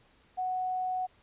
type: tone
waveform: sine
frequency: 740 Hz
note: F#5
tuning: in tune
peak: -29 dBFS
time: 0.37-1.07 s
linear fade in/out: 20 ms
effects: pink hiss -64 dBFS RMS until 1.22 s + resampled to 8000 Hz